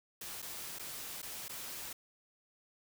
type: noise with dropouts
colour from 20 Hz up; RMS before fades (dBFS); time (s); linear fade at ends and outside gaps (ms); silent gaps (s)
white; -44; 0.21-1.93; 5; 0.42-0.425 / 0.787-0.794 / 1.219-1.227 / 1.483-1.493
effects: none